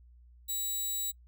5% pulse tone, 3900 Hz, B7, 23 cents flat, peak -24 dBFS, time 0.48-1.12 s, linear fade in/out 20 ms, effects noise-tail reverb RT60 0.1 s tail -26 dB re dry + added 60 Hz sine -54 dBFS peak until 1.27 s

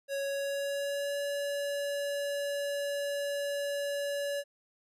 square tone with pitch glide, 554.4 to 569.3 Hz, C#5 to C#5, 0 to +46 cents, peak -32 dBFS, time 0.08-4.44 s, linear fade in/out 50 ms, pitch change +46 cents, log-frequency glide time 0.2-1.18 s, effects resampled to 32000 Hz

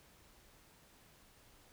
silence, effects pink hiss -64 dBFS RMS until 1.72 s

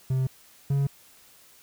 triangle tone pair in turn, 130.81 / 139.37 Hz, C3 / C#3, 0 / +10 cents, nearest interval minor second, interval 110 cents, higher second, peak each -20 / -19 dBFS, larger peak second, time 0.1-0.27 / 0.7-0.87 s, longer neither, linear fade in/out 5 ms, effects white hiss -55 dBFS RMS until 1.62 s

